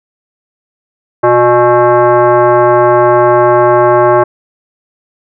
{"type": "tone with frequency modulation", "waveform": "sine", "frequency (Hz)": 123.47, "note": "B2", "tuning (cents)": 0, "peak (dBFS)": -4, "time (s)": [1.23, 4.24], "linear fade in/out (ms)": 10, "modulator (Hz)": 485, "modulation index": 2.1, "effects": []}